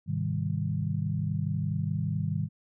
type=chord; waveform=sine; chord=Ab major seventh; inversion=none; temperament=equal; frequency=103.83 / 130.81 / 155.56 / 196 Hz; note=Ab2 / C3 / Eb3 / G3; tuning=0 / 0 / 0 / 0 cents; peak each=-32 / -35 / -30 / -35 dBFS; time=0.06-2.49 s; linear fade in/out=50 ms; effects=none